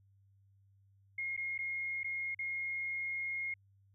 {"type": "tone with dropouts", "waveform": "sine", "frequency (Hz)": 2146, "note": "C7", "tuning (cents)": 43, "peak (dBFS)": -35, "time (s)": [1.18, 3.54], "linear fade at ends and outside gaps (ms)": 5, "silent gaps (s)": [[1.366, 1.375], [1.579, 1.588], [2.033, 2.043], [2.347, 2.39]], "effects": ["added 98 Hz sine -64 dBFS peak until 3.94 s"]}